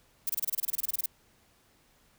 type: noise bursts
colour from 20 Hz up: violet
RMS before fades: -29 dBFS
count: 16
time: 0.27-1.06 s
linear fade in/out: 5 ms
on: 25 ms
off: 26 ms
effects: pink hiss -65 dBFS RMS until 2.18 s